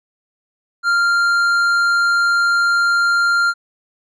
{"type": "tone with tanh clipping", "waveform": "sine", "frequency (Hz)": 1393, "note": "F6", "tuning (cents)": -5, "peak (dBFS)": -14, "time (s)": [0.83, 3.54], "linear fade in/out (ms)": 50, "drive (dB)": 9, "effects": []}